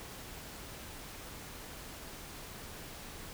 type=silence; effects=pink hiss -47 dBFS RMS until 3.33 s